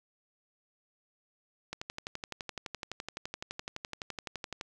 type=click train; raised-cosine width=0.2 ms; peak=-20 dBFS; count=35; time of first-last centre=1.73-4.611 s; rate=11.8 Hz; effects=none